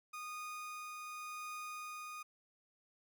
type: tone with tremolo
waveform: 30% pulse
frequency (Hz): 1233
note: D#6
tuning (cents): -16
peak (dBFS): -40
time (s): 0.13-2.23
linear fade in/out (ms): 10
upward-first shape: triangle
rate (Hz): 0.89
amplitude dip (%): 25
effects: none